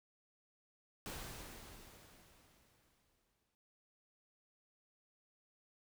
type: noise with exponential decay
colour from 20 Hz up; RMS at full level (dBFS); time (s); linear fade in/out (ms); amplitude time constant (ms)
pink; -45; 1.06-3.55; 0; 540
effects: none